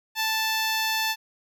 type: tone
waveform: 10% pulse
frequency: 880 Hz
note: A5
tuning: in tune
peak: -15 dBFS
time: 0.15-1.16 s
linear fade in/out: 50 ms
effects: none